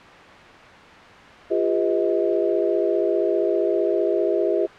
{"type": "tone cluster", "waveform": "sine", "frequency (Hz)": [347.6, 402.8, 493, 633], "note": ["F4", "G4", "B4", "D#5"], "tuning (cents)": [-8, 47, -3, 30], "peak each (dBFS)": [-23, -22, -27, -24], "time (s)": [1.5, 4.67], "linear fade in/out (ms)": 20, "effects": ["white hiss -42 dBFS RMS until 4.78 s", "low-pass 2000 Hz 12 dB/octave"]}